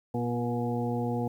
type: harmonic tone with a mistuned harmonic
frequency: 120.1 Hz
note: B2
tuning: 48 cents flat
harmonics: 1 / 2 / 3 / 4 / 6 / 7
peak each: -32 / -31 / -39 / -34 / -38 / -39 dBFS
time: 0.14-1.28 s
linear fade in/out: 5 ms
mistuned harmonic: 3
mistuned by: -31 cents
effects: 10-bit